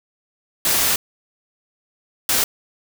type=noise bursts at uneven times; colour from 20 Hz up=white; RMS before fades=-18 dBFS; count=2; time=0.65-0.96 / 2.29-2.44 s; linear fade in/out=2 ms; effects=none